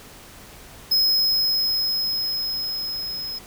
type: tone with level ramp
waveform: square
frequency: 5120 Hz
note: D#8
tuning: 49 cents sharp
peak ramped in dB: -16 to -29 dBFS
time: 0.91-3.39 s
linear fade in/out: 10 ms
effects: pink hiss -44 dBFS RMS until 3.46 s